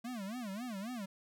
square tone with vibrato, 220 Hz, A3, in tune, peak -40 dBFS, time 0.04-1.06 s, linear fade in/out 10 ms, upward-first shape sine, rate 3.7 Hz, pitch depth 250 cents each way, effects none

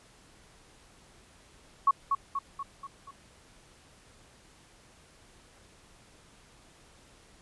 sine tone with echo, 1108.7 Hz, C#6, in tune, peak -18 dBFS, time 1.87-1.91 s, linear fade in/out 5 ms, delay 240 ms, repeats 5, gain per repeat -5 dB, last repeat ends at 3.11 s, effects pink hiss -58 dBFS RMS until 7.41 s + resampled to 24000 Hz

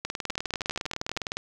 two click trains, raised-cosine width 0.2 ms, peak -14 / -13 dBFS, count 12 / 27, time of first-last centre 0.3-1.173 / 0.05-1.37 s, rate 12.6 / 19.7 Hz, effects none

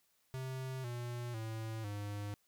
square tone with pitch steps, 130.81 / 120.65 / 111.28 / 102.63 Hz, C3 / B2 / A2 / G#2, 0 / -40 / +20 / -20 cents, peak -40 dBFS, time 0.34-2.34 s, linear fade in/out 0 ms, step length 500 ms, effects white hiss -75 dBFS RMS until 2.47 s

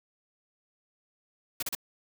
white noise bursts, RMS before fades -32 dBFS, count 3, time 1.6-1.751 s, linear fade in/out 5 ms, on 27 ms, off 35 ms, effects none

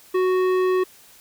sine tone with tanh clipping, 370 Hz, F#4, in tune, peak -19 dBFS, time 0.14-0.84 s, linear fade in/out 10 ms, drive 14 dB, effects white hiss -50 dBFS RMS until 1.2 s

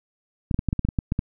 clicks, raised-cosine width 5 ms, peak -10 dBFS, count 11, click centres 0.512 / 0.544 / 0.591 / 0.687 / 0.729 / 0.793 / 0.85 / 0.888 / 0.988 / 1.121 / 1.191 s, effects none

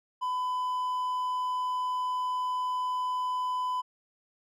triangle tone, 1004 Hz, B5, 28 cents sharp, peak -26 dBFS, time 0.21-3.82 s, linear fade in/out 20 ms, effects none

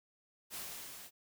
white noise with level ramp, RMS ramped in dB -42 to -52 dBFS, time 0.5-1.11 s, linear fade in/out 50 ms, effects none

